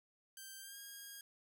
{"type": "tone with pitch glide", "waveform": "5% pulse", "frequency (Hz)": [1568, 1628.9], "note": ["G6", "G#6"], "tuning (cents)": [0, -34], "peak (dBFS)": -39, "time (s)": [0.37, 1.21], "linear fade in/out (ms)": 2, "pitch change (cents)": 66, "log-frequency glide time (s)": [0.59, 0.78], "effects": []}